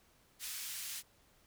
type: band-pass noise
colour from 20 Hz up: white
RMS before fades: -43 dBFS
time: 0.39-1.03 s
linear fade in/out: 50 ms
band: 2000 to 14000 Hz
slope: 12 dB/octave
effects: pink hiss -68 dBFS RMS until 1.46 s